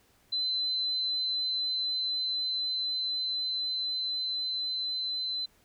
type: tone with level ramp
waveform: sine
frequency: 4048 Hz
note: B7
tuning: 42 cents sharp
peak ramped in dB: -27 to -30 dBFS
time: 0.32-5.46 s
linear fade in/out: 10 ms
effects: pink hiss -65 dBFS RMS until 5.64 s